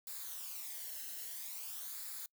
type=noise with flanger; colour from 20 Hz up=blue; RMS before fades=-45 dBFS; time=0.07-2.26 s; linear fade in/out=2 ms; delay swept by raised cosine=0.33 to 0.86 ms; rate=0.5 Hz; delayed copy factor=-0.6; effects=noise-tail reverb RT60 0.1 s tail -25 dB re dry